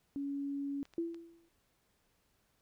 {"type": "tone", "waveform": "sine", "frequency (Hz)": 280.7, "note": "C#4", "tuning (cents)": 22, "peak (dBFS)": -35, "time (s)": [0.16, 0.83], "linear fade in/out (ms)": 0}
{"type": "clicks", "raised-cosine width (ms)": 0.2, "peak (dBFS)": -39, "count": 3, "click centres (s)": [0.854, 0.937, 1.145]}
{"type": "tone with exponential decay", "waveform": "sine", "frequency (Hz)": 335.4, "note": "E4", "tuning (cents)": 30, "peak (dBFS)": -30, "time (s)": [0.98, 1.49], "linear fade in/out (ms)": 2, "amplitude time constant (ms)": 110}
{"effects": ["pink hiss -75 dBFS RMS until 2.61 s"]}